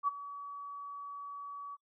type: tone with ADSR envelope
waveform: sine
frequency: 1138 Hz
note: C#6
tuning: 45 cents sharp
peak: -25 dBFS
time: 0.03-1.77 s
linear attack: 47 ms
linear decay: 20 ms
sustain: -16 dB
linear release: 33 ms
effects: noise-tail reverb RT60 0.1 s tail -26 dB re dry